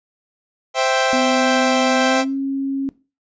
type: chord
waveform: sawtooth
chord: C major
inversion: none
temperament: equal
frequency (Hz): 523.3 / 659.3 / 784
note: C5 / E5 / G5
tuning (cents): 0 / 0 / 0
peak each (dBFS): -16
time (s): 0.74-2.25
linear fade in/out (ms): 50
type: tone with pitch glide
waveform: sine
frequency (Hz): 254.2 to 272.4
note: C4 to C#4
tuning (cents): -50 to -30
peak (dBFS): -19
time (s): 1.13-2.89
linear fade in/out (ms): 0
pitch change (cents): +120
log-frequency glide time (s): 2-2.33
effects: noise-tail reverb RT60 0.3 s tail -18 dB re dry + resampled to 16000 Hz